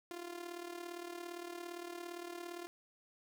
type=tone with amplitude modulation; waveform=sawtooth; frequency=347.5 Hz; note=F4; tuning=9 cents flat; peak=-37 dBFS; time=0.11-2.67 s; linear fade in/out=0 ms; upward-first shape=sine; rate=37.5 Hz; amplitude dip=70%; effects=none

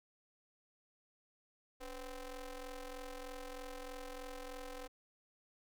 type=ring-modulated tone; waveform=sawtooth; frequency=261.6 Hz; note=C4; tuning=in tune; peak=-38 dBFS; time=1.8-4.88 s; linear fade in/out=20 ms; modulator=240 Hz; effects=none

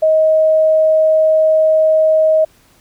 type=tone; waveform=sine; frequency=630 Hz; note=D#5; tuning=21 cents sharp; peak=-8 dBFS; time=0.02-2.45 s; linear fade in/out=10 ms; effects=pink hiss -51 dBFS RMS until 2.8 s

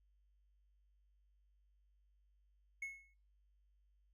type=tone with exponential decay; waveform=triangle; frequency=2186 Hz; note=C#7; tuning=25 cents flat; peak=-37 dBFS; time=2.82-3.14 s; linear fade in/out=5 ms; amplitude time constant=68 ms; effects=noise-tail reverb RT60 0.4 s tail -22 dB re dry + added 50 Hz sine -70 dBFS peak until 4.13 s

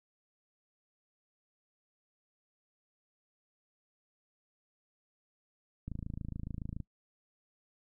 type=click train; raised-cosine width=5 ms; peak=-27 dBFS; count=26; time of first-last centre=5.88-6.803 s; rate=27.1 Hz; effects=noise-tail reverb RT60 0.1 s tail -23 dB re dry

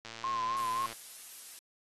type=click train; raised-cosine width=0.2 ms; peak=-26 dBFS; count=101; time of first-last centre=0.05-0.927 s; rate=114 Hz
type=tone with vibrato; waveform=sine; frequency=1046.5 Hz; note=C6; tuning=in tune; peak=-30 dBFS; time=0.24-0.86 s; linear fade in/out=0 ms; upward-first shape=sine; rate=3.8 Hz; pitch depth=56 cents each way
type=noise; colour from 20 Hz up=blue; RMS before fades=-46 dBFS; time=0.57-1.59 s; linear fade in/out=0 ms
effects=AAC 32 kbps

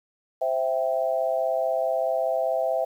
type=chord; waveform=sine; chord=C major; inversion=none; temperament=equal; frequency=523.3 / 659.3 / 784 Hz; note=C5 / E5 / G5; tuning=0 / 0 / 0 cents; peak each=-27 / -24 / -30 dBFS; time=0.41-2.85 s; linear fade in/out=10 ms; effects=9-bit

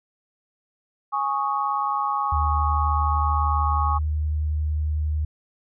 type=chord; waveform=sine; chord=Ab suspended fourth; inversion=none; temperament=just; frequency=830.6 / 1107.5 / 1245.9 Hz; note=Ab5 / Db6 / Eb6; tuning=0 / -2 / +2 cents; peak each=-26 / -24 / -29 dBFS; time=1.12-3.99 s; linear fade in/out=20 ms
type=tone with vibrato; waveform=sine; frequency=76.3 Hz; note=D#2; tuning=33 cents flat; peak=-21 dBFS; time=2.32-5.25 s; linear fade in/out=5 ms; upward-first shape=triangle; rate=11 Hz; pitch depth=11 cents each way
effects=none

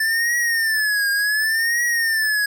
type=tone with vibrato; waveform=square; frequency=1760 Hz; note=A6; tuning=in tune; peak=-18 dBFS; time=0-2.46 s; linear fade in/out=5 ms; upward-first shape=triangle; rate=0.68 Hz; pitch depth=150 cents each way; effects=none

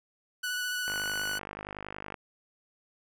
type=tone with vibrato; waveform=sawtooth; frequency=1480 Hz; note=F#6; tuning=in tune; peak=-27 dBFS; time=0.43-1.39 s; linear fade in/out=10 ms; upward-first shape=square; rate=14 Hz; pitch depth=11 cents each way
type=click train; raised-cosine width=0.5 ms; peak=-23 dBFS; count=65; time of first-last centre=0.88-2.142 s; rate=50.7 Hz
effects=none

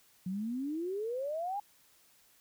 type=exponential sweep; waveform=sine; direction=up; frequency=178.4 to 837 Hz; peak=-33 dBFS; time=0.26-1.6 s; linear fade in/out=5 ms; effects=white hiss -65 dBFS RMS until 2.4 s

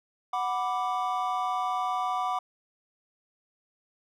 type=chord; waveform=triangle; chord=B minor; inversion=second; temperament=equal; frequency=740 / 987.8 / 1174.7 Hz; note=F#5 / B5 / D6; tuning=0 / 0 / 0 cents; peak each=-28 / -31 / -29 dBFS; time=0.33-2.39 s; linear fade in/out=5 ms; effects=none

